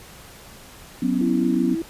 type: chord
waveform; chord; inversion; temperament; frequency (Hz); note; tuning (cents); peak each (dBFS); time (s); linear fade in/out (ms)
sine; F# suspended fourth; none; equal with one note detuned; 185 / 250.1 / 277.2; F#3 / B3 / C#4; 0 / +22 / 0; -25 / -21 / -24; 1.02-1.75; 5
type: tone with vibrato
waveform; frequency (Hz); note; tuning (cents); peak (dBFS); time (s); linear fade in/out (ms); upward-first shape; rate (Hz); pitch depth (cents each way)
sine; 329.6; E4; 0; -23; 1.21-1.82; 2; triangle; 5.2; 28
effects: pink hiss -44 dBFS RMS until 1.89 s + resampled to 32000 Hz